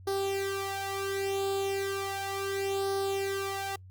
sawtooth tone with flanger, 392 Hz, G4, in tune, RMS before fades -32 dBFS, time 0.07-3.76 s, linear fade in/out 5 ms, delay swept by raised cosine 0.2 to 2.3 ms, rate 0.35 Hz, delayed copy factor +0.75, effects added 93 Hz sine -47 dBFS peak until 3.9 s + Opus 48 kbps

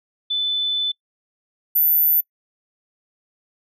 sine tone pair in turn, 3507 / 14028 Hz, A7 / A9, -6 / -6 cents, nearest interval 2 octaves, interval 2400 cents, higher second, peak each -19 / -14 dBFS, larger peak second, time 0.3-0.92 / 1.75-2.21 s, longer first, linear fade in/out 10 ms, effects noise-tail reverb RT60 0.1 s tail -25 dB re dry

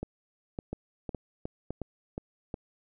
two click trains, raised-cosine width 2 ms, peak -21 / -21 dBFS, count 6 / 4, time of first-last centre 0.73-2.542 / 0.03-1.706 s, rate 2.76 / 1.79 Hz, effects none

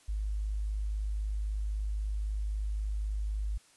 sine tone, 51.91 Hz, G#1, in tune, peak -30 dBFS, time 0.08-3.58 s, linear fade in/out 10 ms, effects white hiss -62 dBFS RMS until 3.76 s + resampled to 24000 Hz

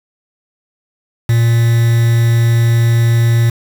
triangle tone with quantisation, 116.54 Hz, A#2, in tune, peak -6 dBFS, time 1.29-3.5 s, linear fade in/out 5 ms, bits 4, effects none

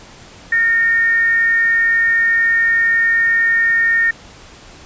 sine tone with frequency modulation, 1831 Hz, A#6, 32 cents flat, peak -11 dBFS, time 0.52-4.11 s, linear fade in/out 5 ms, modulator 421 Hz, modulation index 0.22, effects pink hiss -40 dBFS RMS until 4.85 s + resampled to 16000 Hz

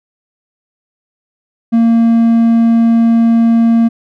triangle tone, 230 Hz, A#3, 23 cents flat, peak -4 dBFS, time 1.72-3.89 s, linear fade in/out 20 ms, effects none

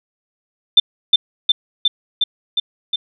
sine tone with echo, 3556 Hz, A7, 18 cents sharp, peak -4 dBFS, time 0.77-0.8 s, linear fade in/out 5 ms, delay 360 ms, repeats 6, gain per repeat -2 dB, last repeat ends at 2.96 s, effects none

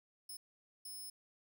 15% pulse tone bursts at uneven times, 5220 Hz, E8, 18 cents flat, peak -40 dBFS, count 2, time 0.29-0.37 / 0.85-1.1 s, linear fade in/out 5 ms, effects none

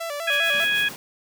sawtooth tone with vibrato, 622.3 Hz, D#5, in tune, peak -24 dBFS, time 0-0.65 s, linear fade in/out 10 ms, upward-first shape square, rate 5 Hz, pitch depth 120 cents each way
harmonic tone, 830.6 Hz, G#5, in tune, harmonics 2 / 3 / 4, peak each -22 / -24 / -25 dBFS, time 0.27-0.89 s, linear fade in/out 10 ms
white noise with tremolo, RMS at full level -36 dBFS, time 0.29-0.95 s, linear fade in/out 50 ms, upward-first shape sine, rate 6.5 Hz, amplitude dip 90%
pink high-pass noise, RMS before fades -39 dBFS, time 0.53-0.96 s, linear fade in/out 0 ms, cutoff 120 Hz, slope 24 dB/octave
effects none

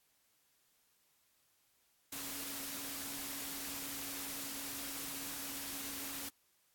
sine tone in noise, 277.2 Hz, C#4, in tune, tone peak -52 dBFS, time 2.12-6.29 s, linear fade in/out 5 ms, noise white, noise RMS -43 dBFS, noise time 2.12-6.29 s, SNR -12 dB, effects white hiss -74 dBFS RMS until 6.74 s + AAC 64 kbps

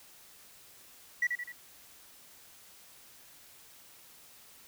sine tone with echo, 1945 Hz, B6, 27 cents flat, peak -23 dBFS, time 1.22-1.27 s, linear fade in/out 5 ms, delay 84 ms, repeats 3, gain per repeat -6 dB, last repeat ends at 1.522 s, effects tanh soft clip ceiling -23 dBFS + white hiss -56 dBFS RMS until 4.67 s

